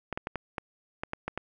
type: clicks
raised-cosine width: 0.5 ms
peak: -17 dBFS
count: 9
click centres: 0.127 / 0.175 / 0.271 / 0.357 / 0.582 / 1.035 / 1.134 / 1.28 / 1.376 s
effects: none